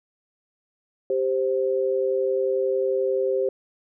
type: tone pair together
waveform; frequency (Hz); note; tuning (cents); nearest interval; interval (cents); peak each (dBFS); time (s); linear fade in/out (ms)
sine; 392 / 523.3; G4 / C5; 0 / 0; perfect fourth; 500; -23; 1.1-3.49; 2
effects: none